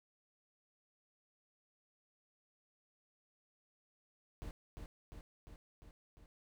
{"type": "noise with echo", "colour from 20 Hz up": "brown", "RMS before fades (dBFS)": -45, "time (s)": [4.42, 4.51], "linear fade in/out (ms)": 0, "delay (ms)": 350, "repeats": 5, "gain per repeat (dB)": -3, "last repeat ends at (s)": 6.26, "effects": []}